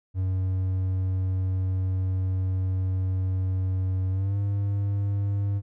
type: tone with pitch glide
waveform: triangle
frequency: 93.6 to 100.32 Hz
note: F#2 to G2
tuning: +20 to +41 cents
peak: -21 dBFS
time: 0.14-5.62 s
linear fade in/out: 50 ms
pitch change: +121 cents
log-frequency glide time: 4.1-4.37 s
effects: none